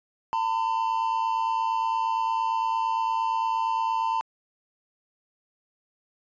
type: tone pair together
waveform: triangle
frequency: 902.3 / 1011 Hz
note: A5 / B5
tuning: +43 / +40 cents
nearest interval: major second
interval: 197 cents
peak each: -23 / -26 dBFS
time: 0.33-4.21 s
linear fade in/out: 0 ms
effects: resampled to 16000 Hz